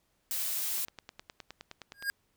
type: noise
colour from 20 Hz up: blue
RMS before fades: -33 dBFS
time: 0.31-0.85 s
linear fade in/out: 0 ms
type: click train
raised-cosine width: 0.2 ms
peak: -26 dBFS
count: 13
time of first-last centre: 0.78-2.025 s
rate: 9.64 Hz
type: tone with exponential growth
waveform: square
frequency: 1623 Hz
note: G#6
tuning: 40 cents flat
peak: -26 dBFS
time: 1.94-2.1 s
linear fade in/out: 0 ms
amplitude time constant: 34 ms
effects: pink hiss -74 dBFS RMS until 2.36 s